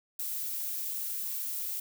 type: noise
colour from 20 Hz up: violet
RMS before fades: -35 dBFS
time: 0.19-1.8 s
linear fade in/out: 5 ms
effects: none